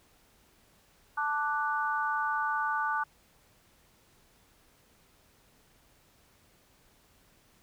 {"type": "chord", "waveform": "sine", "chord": "D major", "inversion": "second", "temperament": "equal", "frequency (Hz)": [880, 1174.7, 1480], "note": ["A5", "D6", "F#6"], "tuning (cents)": [0, 0, 0], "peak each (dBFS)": -32, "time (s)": [1.17, 3.04], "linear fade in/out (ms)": 10, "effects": ["pink hiss -64 dBFS RMS until 7.62 s"]}